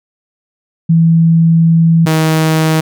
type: tone pair in turn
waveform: sine / sawtooth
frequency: 164.81 / 158.53 Hz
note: E3 / D#3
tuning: 0 / +33 cents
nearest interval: minor second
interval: 67 cents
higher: first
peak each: -5 dBFS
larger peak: neither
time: 0.89-2.06 / 2.06-2.81 s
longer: first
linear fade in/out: 10 ms
effects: none